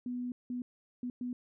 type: tone bursts at uneven times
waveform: sine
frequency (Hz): 246.7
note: B3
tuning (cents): -2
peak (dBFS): -34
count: 4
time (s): 0.06-0.32 / 0.5-0.62 / 1.03-1.1 / 1.21-1.33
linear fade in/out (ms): 2
effects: none